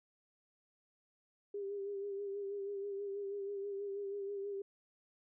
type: tone with vibrato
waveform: sine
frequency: 400 Hz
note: G4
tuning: 35 cents sharp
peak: -38 dBFS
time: 1.54-4.62 s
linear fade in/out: 5 ms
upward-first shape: sine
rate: 6.2 Hz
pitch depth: 37 cents each way
effects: none